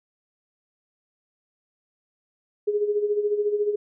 sine tone with tremolo, 415.3 Hz, G#4, in tune, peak -18 dBFS, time 2.67-3.76 s, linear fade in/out 10 ms, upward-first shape sine, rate 14 Hz, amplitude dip 65%, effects none

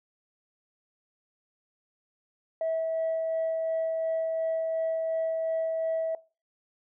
sine tone with tremolo, 649 Hz, E5, 27 cents flat, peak -24 dBFS, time 2.61-6.15 s, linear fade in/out 2 ms, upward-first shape sine, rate 2.8 Hz, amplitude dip 25%, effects noise-tail reverb RT60 0.3 s tail -19 dB re dry + tanh soft clip ceiling -23 dBFS

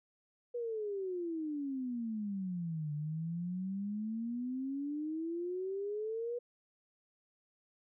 sine exponential two-way sweep, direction down then up, 488.7 to 146.83 to 487.8 Hz, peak -35 dBFS, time 0.54-6.39 s, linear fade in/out 10 ms, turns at 2.93 s, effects none

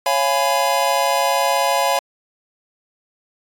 square chord, C# dominant seventh, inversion none, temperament just, 554.4 / 693 / 831.5 / 997.9 Hz, C#5 / E#5 / G#5 / B5, 0 / -14 / +2 / +18 cents, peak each -22 dBFS, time 0.06-1.99 s, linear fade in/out 2 ms, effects AAC 64 kbps

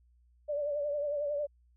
sine tone with vibrato, 583 Hz, D5, 13 cents flat, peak -30 dBFS, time 0.48-1.47 s, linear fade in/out 20 ms, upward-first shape triangle, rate 11 Hz, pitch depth 62 cents each way, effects added 60 Hz sine -62 dBFS peak until 1.76 s

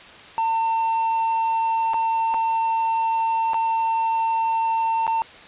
triangle tone with dropouts, 903 Hz, A5, 45 cents sharp, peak -17 dBFS, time 0.38-5.22 s, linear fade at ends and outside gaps 0 ms, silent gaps 1.935-1.942 / 2.34-2.344 / 3.534-3.543 / 5.067-5.077 s, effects white hiss -43 dBFS RMS until 5.47 s + resampled to 8000 Hz

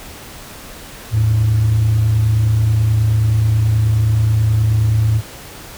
sine tone pair together, 80.62 / 110 Hz, E2 / A2, -38 / 0 cents, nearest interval perfect fourth, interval 538 cents, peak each -19 / -10 dBFS, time 1.11-5.22 s, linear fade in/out 50 ms, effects tanh soft clip ceiling -7 dBFS + pink hiss -35 dBFS RMS until 5.77 s

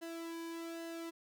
sawtooth tone with flanger, 332.3 Hz, E4, 14 cents sharp, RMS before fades -44 dBFS, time 0.01-1.11 s, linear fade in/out 20 ms, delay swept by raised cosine 0.86 to 1.54 ms, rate 1.2 Hz, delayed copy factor -0.65, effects none

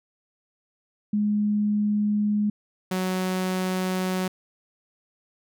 sine / sawtooth tone pair in turn, 208.6 / 185.46 Hz, G#3 / F#3, +8 / +4 cents, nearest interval major second, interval 204 cents, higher first, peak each -20 / -20 dBFS, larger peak neither, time 1.13-2.5 / 2.91-4.28 s, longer neither, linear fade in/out 5 ms, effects none

